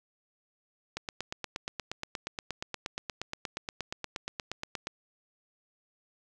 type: click train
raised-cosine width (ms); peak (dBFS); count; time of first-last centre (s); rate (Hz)
0.2; -17; 34; 0.97-4.871; 8.46
effects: none